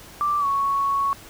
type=tone with pitch glide; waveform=sine; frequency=1175 to 1109.7 Hz; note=D6 to C#6; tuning=+1 to +2 cents; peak=-19 dBFS; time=0.21-1.13 s; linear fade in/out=0 ms; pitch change=-99 cents; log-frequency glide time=0.39-0.46 s; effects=pink hiss -44 dBFS RMS until 1.29 s